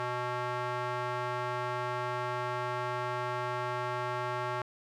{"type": "tone with band-pass filter", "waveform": "square", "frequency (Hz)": 123.47, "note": "B2", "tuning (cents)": 0, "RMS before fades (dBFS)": -34, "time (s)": [0, 4.62], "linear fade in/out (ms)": 0, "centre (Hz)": 1100, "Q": 1.3, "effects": []}